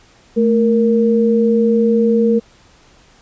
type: tone pair together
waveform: sine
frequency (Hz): 220 / 466.2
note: A3 / A#4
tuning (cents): 0 / 0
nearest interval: octave + minor second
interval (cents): 1300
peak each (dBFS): -13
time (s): 0.36-2.4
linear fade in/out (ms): 20
effects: pink hiss -49 dBFS RMS until 3.21 s + resampled to 16000 Hz